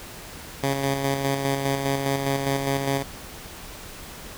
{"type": "tone with tremolo", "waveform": "10% pulse", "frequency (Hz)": 137.6, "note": "C#3", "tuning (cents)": -12, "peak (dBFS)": -13, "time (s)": [0.63, 3.03], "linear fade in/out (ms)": 5, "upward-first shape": "square", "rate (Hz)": 4.9, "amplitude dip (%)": 40, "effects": ["pink hiss -40 dBFS RMS until 4.37 s"]}